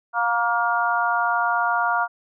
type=harmonic tone with a mistuned harmonic; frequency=235.6 Hz; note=A#3; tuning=19 cents sharp; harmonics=3 / 4 / 5 / 6; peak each=-24 / -24 / -26 / -23 dBFS; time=0.13-2.08 s; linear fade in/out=50 ms; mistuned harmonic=5; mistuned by=-25 cents; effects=none